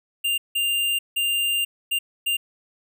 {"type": "tone bursts at uneven times", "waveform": "square", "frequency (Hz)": 2795, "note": "F7", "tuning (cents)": 1, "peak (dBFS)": -21, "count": 5, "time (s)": [[0.24, 0.38], [0.55, 0.99], [1.16, 1.65], [1.91, 1.99], [2.26, 2.37]], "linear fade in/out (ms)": 10, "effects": []}